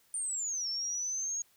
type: linear two-way sweep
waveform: sine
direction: down then up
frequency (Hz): 9110 to 5370 to 6630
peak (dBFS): -32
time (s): 0.14-1.42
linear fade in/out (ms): 2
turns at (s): 0.68
effects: white hiss -67 dBFS RMS until 1.56 s